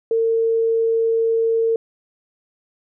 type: tone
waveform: sine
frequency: 454 Hz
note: A#4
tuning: 46 cents flat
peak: -15 dBFS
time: 0.11-1.76 s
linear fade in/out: 2 ms
effects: none